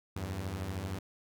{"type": "beating tone pair", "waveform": "sawtooth", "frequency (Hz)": [83.3, 96.3], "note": ["E2", "G2"], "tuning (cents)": [19, -30], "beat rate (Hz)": 13, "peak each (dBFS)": [-36, -33], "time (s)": [0.16, 0.99], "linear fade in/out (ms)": 5, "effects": []}